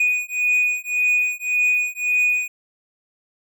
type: beating tone pair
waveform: triangle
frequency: 2473 / 2474.8 Hz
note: D#7 / D#7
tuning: -11 / -10 cents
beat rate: 1.8 Hz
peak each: -19 dBFS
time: 0-2.48 s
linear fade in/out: 5 ms
effects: none